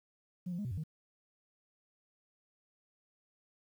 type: tone with pitch steps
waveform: sine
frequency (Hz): 179.5 / 173.7 / 207.4 / 124.4 / 92.1 / 156.2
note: F3 / F3 / G#3 / B2 / F#2 / D#3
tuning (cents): +48 / -9 / -2 / +13 / -7 / +7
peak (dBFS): -34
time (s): 0.46-0.838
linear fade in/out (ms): 10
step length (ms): 63
effects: tanh soft clip ceiling -32 dBFS + 11-bit